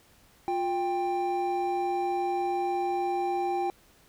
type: tone pair together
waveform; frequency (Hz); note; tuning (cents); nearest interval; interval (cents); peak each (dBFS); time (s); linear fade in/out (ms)
triangle; 353.6 / 790.4; F4 / G5; +22 / +14; octave + major second; 1392; -28 / -26; 0.48-3.7; 0
effects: pink hiss -60 dBFS RMS until 4.08 s